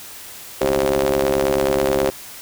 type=ring-modulated tone; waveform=sawtooth; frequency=69.3 Hz; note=C#2; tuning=in tune; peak=-9 dBFS; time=0.61-2.1 s; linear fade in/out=0 ms; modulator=458 Hz; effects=white hiss -37 dBFS RMS until 2.41 s